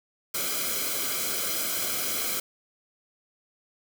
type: noise with comb filter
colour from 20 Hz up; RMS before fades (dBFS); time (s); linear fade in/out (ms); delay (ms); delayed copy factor
white; -29; 0.34-2.4; 5; 1.1; -0.8
effects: none